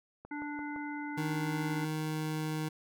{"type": "click train", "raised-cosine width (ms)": 1, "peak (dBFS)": -33, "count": 4, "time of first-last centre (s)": [0.25, 0.762], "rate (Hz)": 5.86}
{"type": "harmonic tone", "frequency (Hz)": 293.7, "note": "D4", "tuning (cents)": 0, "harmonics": [1, 3, 5, 7], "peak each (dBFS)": [-38, -43, -45, -46], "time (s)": [0.31, 1.85], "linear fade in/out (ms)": 5}
{"type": "tone", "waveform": "25% pulse", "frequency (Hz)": 155.56, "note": "D#3", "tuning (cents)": 0, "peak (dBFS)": -29, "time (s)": [1.17, 2.69], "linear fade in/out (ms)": 10}
{"effects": []}